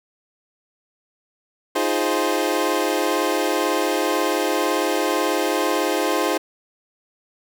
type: chord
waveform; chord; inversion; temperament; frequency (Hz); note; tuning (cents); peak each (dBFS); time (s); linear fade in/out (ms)
25% pulse; F minor seventh; third; equal with one note detuned; 311.1 / 349.2 / 415.3 / 524.8; Eb4 / F4 / Ab4 / C5; 0 / 0 / 0 / +5; -21; 1.75-6.38; 10
effects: none